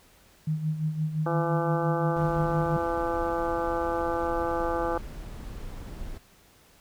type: tone with tremolo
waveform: sine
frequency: 155.56 Hz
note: D#3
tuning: in tune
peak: -23 dBFS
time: 0.47-2.77 s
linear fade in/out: 5 ms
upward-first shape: sine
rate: 5.8 Hz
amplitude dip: 65%
type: harmonic tone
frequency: 168.8 Hz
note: E3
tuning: 41 cents sharp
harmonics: 2 / 3 / 4 / 5 / 6 / 7 / 8 / 9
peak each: -32 / -30 / -35 / -32 / -43 / -34 / -42 / -41 dBFS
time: 1.26-4.98 s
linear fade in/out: 2 ms
type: noise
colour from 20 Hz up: brown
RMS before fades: -38 dBFS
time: 2.16-6.18 s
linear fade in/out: 5 ms
effects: pink hiss -58 dBFS RMS until 6.8 s